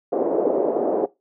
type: band-pass noise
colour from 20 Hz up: pink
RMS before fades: -21 dBFS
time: 0.12-1.06 s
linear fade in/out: 10 ms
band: 350 to 590 Hz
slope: 24 dB/octave
effects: noise-tail reverb RT60 0.2 s tail -20 dB re dry